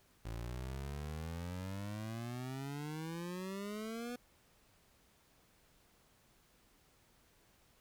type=exponential sweep; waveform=25% pulse; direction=up; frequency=55 to 246.9 Hz; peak=-37 dBFS; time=0.25-4.16 s; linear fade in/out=5 ms; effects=pink hiss -69 dBFS RMS until 7.8 s